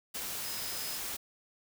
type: tone in noise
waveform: sine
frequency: 5070 Hz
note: D#8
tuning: 32 cents sharp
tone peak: -43 dBFS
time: 0.44-0.98 s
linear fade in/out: 10 ms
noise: white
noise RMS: -38 dBFS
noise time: 0.14-1.17 s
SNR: -8 dB
effects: none